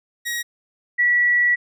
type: tone pair in turn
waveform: sawtooth / sine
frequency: 1898 / 1942.4 Hz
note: A#6 / B6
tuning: +31 / -29 cents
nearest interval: unison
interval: 40 cents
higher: second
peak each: -20 / -14 dBFS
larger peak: second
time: 0.25-0.43 / 0.98-1.56 s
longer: second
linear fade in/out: 20 ms
effects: none